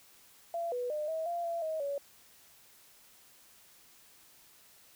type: tone with pitch steps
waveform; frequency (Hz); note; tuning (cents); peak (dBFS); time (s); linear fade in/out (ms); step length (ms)
sine; 679 / 491.6 / 604 / 642 / 690 / 677 / 633 / 564; F5 / B4 / D5 / E5 / F5 / E5 / D#5 / C#5; -49 / -8 / +48 / -46 / -21 / +46 / +30 / +30; -32; 0.54-1.98; 2; 180
effects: white hiss -60 dBFS RMS until 4.95 s